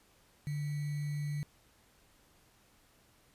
sine tone with sample-and-hold, 146.83 Hz, D3, in tune, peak -33 dBFS, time 0.47-1.43 s, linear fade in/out 0 ms, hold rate 2100 Hz, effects pink hiss -66 dBFS RMS until 3.34 s + resampled to 32000 Hz

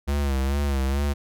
square tone with vibrato, 69.1 Hz, C#2, 5 cents flat, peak -22 dBFS, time 0.07-1.14 s, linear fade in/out 20 ms, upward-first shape sine, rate 2.3 Hz, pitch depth 72 cents each way, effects none

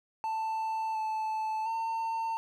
triangle tone with pitch steps, 885 / 874 / 904 Hz, A5 / A5 / A5, +10 / -12 / +47 cents, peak -28 dBFS, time 0.24-2.37 s, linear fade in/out 0 ms, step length 710 ms, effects none

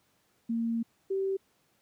sine tone pair in turn, 230 / 386.8 Hz, A#3 / G4, -23 / -23 cents, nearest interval major sixth, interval 900 cents, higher second, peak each -27 dBFS, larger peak neither, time 0.49-0.83 / 1.1-1.37 s, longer first, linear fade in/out 10 ms, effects pink hiss -70 dBFS RMS until 1.81 s + high-pass 100 Hz 12 dB/octave

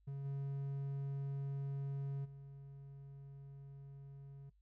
triangle tone with level steps, 138.59 Hz, C#3, in tune, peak -39 / -36 / -48 dBFS, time 0.07-4.5 s, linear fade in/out 10 ms, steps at 0.24 / 2.24 s, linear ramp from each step 20 ms, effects noise-tail reverb RT60 0.1 s tail -21 dB re dry + added 50 Hz sine -68 dBFS peak until 4.61 s

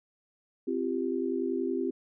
sine chord, C suspended fourth, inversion none, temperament equal with one note detuned, 261.6 / 341.3 / 392 Hz, C4 / F4 / G4, 0 / -40 / 0 cents, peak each -32 dBFS, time 0.67-1.91 s, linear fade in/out 10 ms, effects none

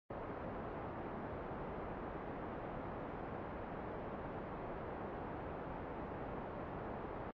white low-pass noise, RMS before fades -45 dBFS, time 0.1-7.31 s, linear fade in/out 5 ms, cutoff 780 Hz, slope 12 dB/octave, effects low-pass 2000 Hz 12 dB/octave + AAC 48 kbps

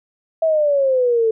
sine exponential sweep, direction down, 656 to 439 Hz, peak -13 dBFS, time 0.42-1.31 s, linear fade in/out 5 ms, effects none

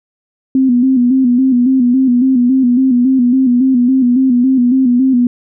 sine tone with vibrato, 253.6 Hz, B3, 46 cents sharp, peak -7 dBFS, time 0.55-5.27 s, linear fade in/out 2 ms, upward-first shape square, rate 3.6 Hz, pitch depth 68 cents each way, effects none

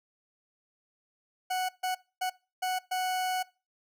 40% pulse tone bursts at uneven times, 740 Hz, F#5, in tune, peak -27 dBFS, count 5, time 1.5-1.69 / 1.83-1.95 / 2.21-2.3 / 2.62-2.79 / 2.91-3.43 s, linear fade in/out 10 ms, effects noise-tail reverb RT60 0.3 s tail -21 dB re dry

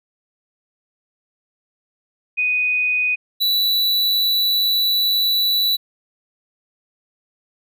sine / square tone pair in turn, 2489 / 3951 Hz, D#7 / B7, 0 / 0 cents, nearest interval minor sixth, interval 800 cents, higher second, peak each -16 / -16 dBFS, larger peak neither, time 2.37-3.16 / 3.4-5.77 s, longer second, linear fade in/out 20 ms, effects none

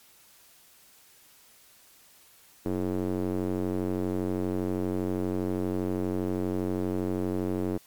square tone with band-pass filter, 46.25 Hz, F#1, in tune, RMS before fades -29 dBFS, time 2.65-7.78 s, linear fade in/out 10 ms, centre 340 Hz, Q 1.9, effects white hiss -57 dBFS RMS until 7.86 s + MP3 96 kbps

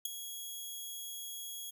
10% pulse tone with ADSR envelope, 3322 Hz, G#7, in tune, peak -20 dBFS, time 0.05-1.71 s, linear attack 7 ms, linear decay 6 ms, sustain -13 dB, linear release 14 ms, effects none

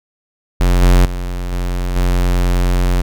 square tone with level steps, 44.72 Hz, F1, 42 cents sharp, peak -10 / -7 / -20 / -17 / -12 dBFS, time 0.6-3.02 s, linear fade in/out 10 ms, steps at 0.82 / 1.05 / 1.52 / 1.96 s, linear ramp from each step 5 ms, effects none

